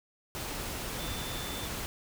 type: tone in noise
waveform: sine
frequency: 3533 Hz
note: A7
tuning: 6 cents sharp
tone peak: -43 dBFS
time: 0.99-1.67 s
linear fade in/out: 0 ms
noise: pink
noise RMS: -37 dBFS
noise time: 0.35-1.86 s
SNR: -9 dB
effects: none